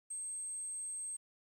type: tone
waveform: sine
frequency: 8372 Hz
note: C9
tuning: in tune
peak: -39 dBFS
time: 0.1-1.17 s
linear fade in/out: 10 ms
effects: 11-bit